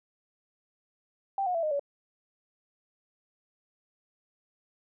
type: tone with pitch steps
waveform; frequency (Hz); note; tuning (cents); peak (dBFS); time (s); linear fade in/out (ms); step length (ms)
sine; 784 / 723.1 / 666.9 / 615.1 / 567.3; G5 / F#5 / E5 / D#5 / C#5; 0 / -40 / +20 / -20 / +40; -26; 1.38-1.795; 2; 83
effects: none